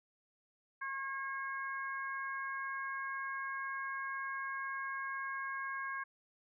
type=harmonic tone; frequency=542 Hz; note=C#5; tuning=39 cents flat; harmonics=2 / 3 / 4; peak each=-41 / -40 / -49 dBFS; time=0.81-6.04 s; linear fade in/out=10 ms; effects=none